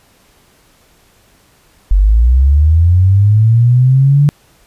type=linear sweep; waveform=sine; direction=up; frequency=44.91 to 146.83 Hz; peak=-5 dBFS; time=1.91-4.29 s; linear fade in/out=0 ms; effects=pink hiss -50 dBFS RMS until 4.66 s + resampled to 32000 Hz